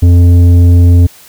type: tone with tanh clipping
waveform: sine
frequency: 87.31 Hz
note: F2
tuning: in tune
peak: -3 dBFS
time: 0.02-1.07 s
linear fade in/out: 10 ms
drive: 9 dB
effects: white hiss -38 dBFS RMS until 1.28 s